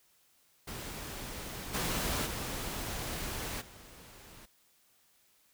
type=noise with level steps; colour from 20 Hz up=pink; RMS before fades=-42 / -33 / -38 / -53 dBFS; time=0.67-4.46 s; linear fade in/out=10 ms; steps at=1.73 / 2.25 / 3.6 s; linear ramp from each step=20 ms; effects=white hiss -68 dBFS RMS until 5.53 s

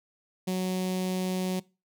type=tone with notch filter; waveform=sawtooth; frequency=185 Hz; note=F#3; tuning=in tune; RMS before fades=-29 dBFS; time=0.47-1.6 s; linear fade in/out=10 ms; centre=1400 Hz; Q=0.77; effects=noise-tail reverb RT60 0.3 s tail -23 dB re dry

